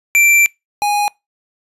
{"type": "tone pair in turn", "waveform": "square", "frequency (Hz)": [2349, 825.7], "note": ["D7", "G#5"], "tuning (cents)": [0, -10], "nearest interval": "octave + tritone", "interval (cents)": 1810, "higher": "first", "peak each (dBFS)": [-9, -14], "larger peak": "first", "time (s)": [[0.15, 0.46], [0.82, 1.08]], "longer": "first", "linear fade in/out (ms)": 0, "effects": ["noise-tail reverb RT60 0.2 s tail -25 dB re dry", "resampled to 32000 Hz"]}